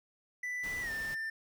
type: tone with pitch glide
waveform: triangle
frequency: 1984 to 1788.1 Hz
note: B6 to A6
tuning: +7 to +27 cents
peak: -33 dBFS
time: 0.43-1.3 s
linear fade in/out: 5 ms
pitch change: -180 cents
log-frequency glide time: 0.81-0.91 s
type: noise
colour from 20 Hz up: pink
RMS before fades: -47 dBFS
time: 0.63-1.15 s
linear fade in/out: 10 ms
effects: none